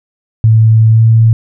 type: tone with pitch glide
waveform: sine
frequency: 111.1 to 112.78 Hz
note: A2 to A2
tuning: +17 to +43 cents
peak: -3 dBFS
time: 0.44-1.33 s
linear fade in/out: 0 ms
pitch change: +26 cents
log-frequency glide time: 0.92-1 s
effects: none